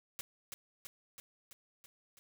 white noise with echo, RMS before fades -42 dBFS, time 0.19-0.21 s, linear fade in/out 0 ms, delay 330 ms, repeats 6, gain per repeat -3 dB, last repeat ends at 2.19 s, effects none

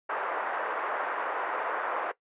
white band-pass noise, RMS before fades -32 dBFS, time 0.09-2.12 s, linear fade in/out 10 ms, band 450 to 1500 Hz, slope 24 dB/octave, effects noise-tail reverb RT60 0.1 s tail -18 dB re dry + resampled to 8000 Hz

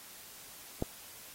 click, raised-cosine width 2 ms, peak -17 dBFS, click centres 0.824 s, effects white hiss -51 dBFS RMS until 1.34 s + AAC 48 kbps

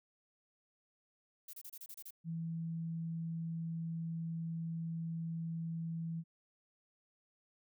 violet noise bursts, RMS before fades -49 dBFS, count 8, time 1.48-2.107 s, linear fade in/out 5 ms, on 53 ms, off 29 ms
sine tone, 164.81 Hz, E3, in tune, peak -37 dBFS, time 2.24-6.24 s, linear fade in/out 50 ms
effects none

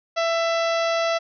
harmonic tone, 666 Hz, E5, 18 cents sharp, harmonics 1 / 2 / 3 / 4 / 5 / 6 / 7 / 8 / 9, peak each -21 / -27 / -31 / -33 / -35 / -37 / -38 / -39 / -40 dBFS, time 0.16-1.19 s, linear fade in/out 20 ms, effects none

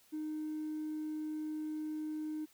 sine tone with hard clipping, 308.2 Hz, D#4, 16 cents flat, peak -37 dBFS, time 0.12-2.46 s, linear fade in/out 20 ms, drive 1 dB, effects white hiss -66 dBFS RMS until 2.53 s

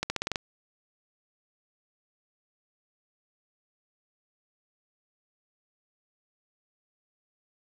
accelerating click train, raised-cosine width 0.2 ms, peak -11 dBFS, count 7, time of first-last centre 0.03-0.358 s, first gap 70 ms, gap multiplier 0.9, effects none

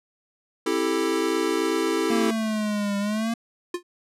square chord, A minor seventh, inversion first, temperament equal with one note detuned, 266 / 329.6 / 392 / 440 Hz, C4 / E4 / G4 / A4, +29 / 0 / 0 / 0 cents, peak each -32 / -26 / -28 / -28 dBFS, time 0.66-2.31 s, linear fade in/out 5 ms
square exponential two-way sweep, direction down then up, 233.1 to 200 to 233.1 Hz, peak -24 dBFS, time 2.1-3.34 s, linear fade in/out 5 ms, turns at 2.98 s
square tone with exponential decay, 352.1 Hz, F4, 14 cents sharp, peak -23 dBFS, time 3.74-3.83 s, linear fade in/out 5 ms, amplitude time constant 19 ms
effects low-pass 11000 Hz 12 dB/octave

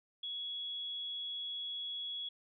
sine tone, 3355 Hz, G#7, 17 cents sharp, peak -38 dBFS, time 0.23-2.29 s, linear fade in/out 5 ms, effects none

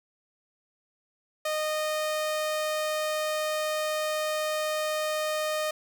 sawtooth tone, 616 Hz, D#5, 17 cents flat, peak -23 dBFS, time 1.45-5.71 s, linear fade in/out 5 ms, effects none

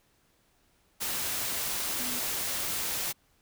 sine tone in noise, 246.9 Hz, B3, in tune, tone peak -40 dBFS, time 1.99-2.2 s, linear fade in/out 20 ms, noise white, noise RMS -32 dBFS, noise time 1-3.13 s, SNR -11 dB, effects pink hiss -68 dBFS RMS until 3.41 s

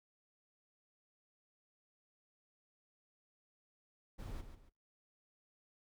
brown noise with echo, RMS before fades -45 dBFS, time 4.18-4.42 s, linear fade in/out 20 ms, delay 140 ms, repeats 2, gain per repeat -9 dB, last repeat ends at 4.7 s, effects noise-tail reverb RT60 0.4 s tail -26 dB re dry

